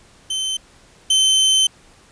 sawtooth tone pair in turn, 3083 / 3083 Hz, G7 / G7, -29 / -29 cents, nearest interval unison, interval 0 cents, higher neither, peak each -17 / -9 dBFS, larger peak second, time 0.3-0.57 / 1.1-1.67 s, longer second, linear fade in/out 5 ms, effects pink hiss -50 dBFS RMS until 2.11 s + resampled to 22050 Hz

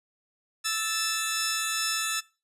10% pulse tone pair together, 1318.5 / 1758.8 Hz, E6 / A6, 0 / -1 cents, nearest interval perfect fourth, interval 499 cents, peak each -21 dBFS, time 0.64-2.21 s, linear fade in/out 20 ms, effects noise-tail reverb RT60 0.3 s tail -20 dB re dry + resampled to 32000 Hz

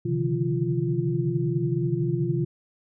sine tone cluster, 128.9 / 142.7 / 153.3 / 172.4 / 346.1 Hz, C3 / D3 / D#3 / F3 / F4, -26 / -49 / -25 / -22 / -16 cents, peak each -27 / -31 / -28 / -31 / -28 dBFS, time 0.05-2.45 s, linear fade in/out 10 ms, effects none

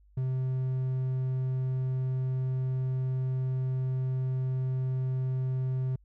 triangle tone with hard clipping, 129.8 Hz, C3, 13 cents flat, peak -28 dBFS, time 0.17-5.96 s, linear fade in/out 5 ms, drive 6 dB, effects added 50 Hz sine -57 dBFS peak until 6.04 s

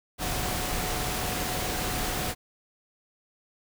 sine tone in noise, 732 Hz, F#5, 19 cents flat, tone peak -38 dBFS, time 0.18-2.35 s, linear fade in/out 50 ms, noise pink, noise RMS -30 dBFS, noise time 0.18-2.35 s, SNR -11 dB, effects none

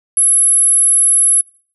sine tone, 10820 Hz, E9, 44 cents sharp, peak -8 dBFS, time 0.17-1.41 s, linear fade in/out 2 ms, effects noise-tail reverb RT60 0.5 s tail -24 dB re dry

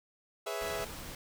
sawtooth chord, C# minor seventh, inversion second, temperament equal, 415.3 / 493.9 / 554.4 / 659.3 Hz, G#4 / B4 / C#5 / E5, 0 / 0 / 0 / 0 cents, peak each -36 / -38 / -40 / -34 dBFS, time 0.46-0.85 s, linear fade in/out 10 ms
pink noise, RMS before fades -44 dBFS, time 0.61-1.15 s, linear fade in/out 2 ms
effects none

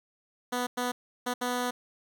10% pulse tone bursts at uneven times, 246.9 Hz, B3, in tune, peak -20 dBFS, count 4, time 0.52-0.67 / 0.77-0.92 / 1.26-1.34 / 1.41-1.71 s, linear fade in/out 10 ms, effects none

